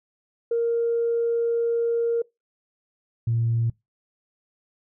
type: tone pair in turn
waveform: sine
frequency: 466.2 / 115.64 Hz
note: A#4 / A#2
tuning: 0 / -13 cents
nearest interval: 2 octaves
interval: 2413 cents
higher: first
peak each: -19 dBFS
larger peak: neither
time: 0.51-2.22 / 3.27-3.7 s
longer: first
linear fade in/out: 5 ms
effects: noise-tail reverb RT60 0.2 s tail -24 dB re dry + tanh soft clip ceiling -15 dBFS